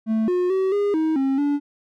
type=tone with pitch steps; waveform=triangle; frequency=220.8 / 360 / 380.3 / 407.5 / 316.6 / 269.4 / 288 Hz; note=A3 / F#4 / F#4 / G#4 / D#4 / C#4 / D4; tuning=+6 / -47 / +48 / -33 / +30 / -49 / -34 cents; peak=-16 dBFS; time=0.06-1.6 s; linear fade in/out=50 ms; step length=220 ms; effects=none